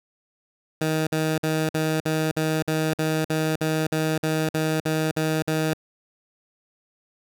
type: tone bursts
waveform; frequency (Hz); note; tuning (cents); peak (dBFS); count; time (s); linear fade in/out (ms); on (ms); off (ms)
15% pulse; 157.3; D#3; +19; -15; 16; 0.81-5.735; 5; 260; 51
effects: none